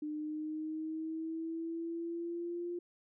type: linear sweep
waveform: sine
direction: up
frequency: 300.9 to 350 Hz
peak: -36 dBFS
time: 0.02-2.79 s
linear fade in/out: 5 ms
effects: none